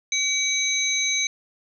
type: tone cluster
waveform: sine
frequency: 2283 / 3918 / 6250 Hz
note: D7 / B7 / G8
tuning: -50 / -15 / -6 cents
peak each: -25 dBFS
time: 0.12-1.27 s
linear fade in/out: 2 ms
effects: none